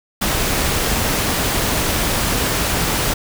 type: noise with amplitude modulation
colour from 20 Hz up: pink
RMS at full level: -17 dBFS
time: 0.21-3.14 s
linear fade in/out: 10 ms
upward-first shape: sine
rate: 299 Hz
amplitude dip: 35%
effects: none